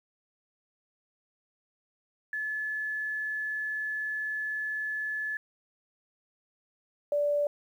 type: tone pair in turn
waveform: sine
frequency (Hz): 1722 / 582.7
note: A6 / D5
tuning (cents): -38 / -14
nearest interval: octave + perfect fifth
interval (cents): 1876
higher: first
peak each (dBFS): -30 / -24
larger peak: second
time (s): 2.33-5.37 / 7.12-7.47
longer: first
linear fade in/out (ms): 2
effects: 10-bit